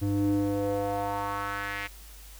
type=tone with band-pass filter sweep; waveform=square; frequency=100.6 Hz; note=G2; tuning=45 cents sharp; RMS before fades=-29 dBFS; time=0.01-1.88 s; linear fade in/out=20 ms; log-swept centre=210 to 2200 Hz; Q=2.7; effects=added 50 Hz sine -46 dBFS peak until 2.39 s + white hiss -51 dBFS RMS until 2.39 s